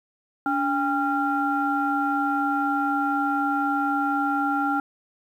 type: tone cluster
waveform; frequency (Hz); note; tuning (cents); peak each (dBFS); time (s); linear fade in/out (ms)
sine; 287 / 803 / 1381; D4 / G5 / F6; -40 / +41 / -20; -25; 0.46-4.8; 2
effects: tanh soft clip ceiling -11 dBFS + 9-bit